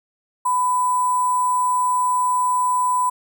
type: tone with sample-and-hold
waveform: sine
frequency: 1000 Hz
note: B5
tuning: 21 cents sharp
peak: -16 dBFS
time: 0.45-3.1 s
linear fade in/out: 10 ms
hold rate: 8820 Hz
effects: none